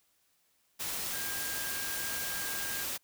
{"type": "tone in noise", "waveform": "sine", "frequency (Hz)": 1611, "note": "G6", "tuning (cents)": 47, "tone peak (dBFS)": -41, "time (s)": [1.12, 2.85], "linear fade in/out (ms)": 20, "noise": "white", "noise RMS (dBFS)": -36, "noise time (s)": [0.79, 2.98], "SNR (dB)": -8, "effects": ["white hiss -72 dBFS RMS until 3.03 s"]}